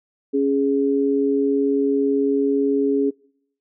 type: tone pair together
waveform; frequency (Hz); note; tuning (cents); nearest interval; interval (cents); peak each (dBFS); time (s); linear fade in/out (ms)
sine; 277.2 / 415.3; C#4 / G#4; 0 / 0; perfect fifth; 700; -19; 0.33-3.11; 20
effects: noise-tail reverb RT60 0.7 s tail -26 dB re dry